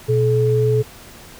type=tone pair together; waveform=sine; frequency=121.36 / 430 Hz; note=B2 / A4; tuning=-30 / -40 cents; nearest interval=octave + minor seventh; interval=2190 cents; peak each=-16 dBFS; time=0.08-0.83 s; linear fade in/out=20 ms; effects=pink hiss -41 dBFS RMS until 1.39 s